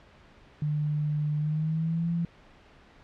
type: tone with pitch glide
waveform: sine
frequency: 150 to 169.34 Hz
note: D3 to E3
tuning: +37 to +47 cents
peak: -25 dBFS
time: 0.62-2.25 s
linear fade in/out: 2 ms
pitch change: +210 cents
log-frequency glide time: 1.39-2.1 s
effects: pink hiss -55 dBFS RMS until 3.03 s + low-pass 3000 Hz 12 dB/octave